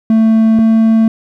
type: tone pair in turn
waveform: triangle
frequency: 222.3 / 223.4 Hz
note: A3 / A3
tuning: +18 / +27 cents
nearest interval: unison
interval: 9 cents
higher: second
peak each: -4 dBFS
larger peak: neither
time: 0.1-0.59 / 0.59-1.08 s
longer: neither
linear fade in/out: 2 ms
effects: none